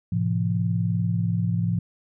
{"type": "tone cluster", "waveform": "sine", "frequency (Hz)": [108.9, 129.3, 171.4], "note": ["A2", "C3", "F3"], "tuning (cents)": [-17, -20, -32], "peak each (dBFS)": [-24, -30, -24], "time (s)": [0.12, 1.79], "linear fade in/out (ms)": 5, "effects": []}